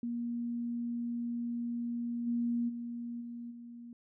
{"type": "tone with level steps", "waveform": "sine", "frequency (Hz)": 237.1, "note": "A#3", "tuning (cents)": 30, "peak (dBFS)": [-33, -29, -37, -40, -45], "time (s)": [0.03, 3.93], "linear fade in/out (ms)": 2, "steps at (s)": [2.26, 2.68, 3.2, 3.5], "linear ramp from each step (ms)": 20, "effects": []}